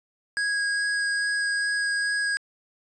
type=tone with vibrato; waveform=square; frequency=1647 Hz; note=G#6; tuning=15 cents flat; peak=-24 dBFS; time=0.37-2.37 s; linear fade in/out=0 ms; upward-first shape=sine; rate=2.4 Hz; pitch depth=8 cents each way; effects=resampled to 22050 Hz